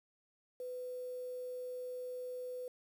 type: tone with quantisation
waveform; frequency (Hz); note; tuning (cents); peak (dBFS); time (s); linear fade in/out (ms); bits
sine; 500; B4; +21; -40; 0.6-2.68; 2; 10
effects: none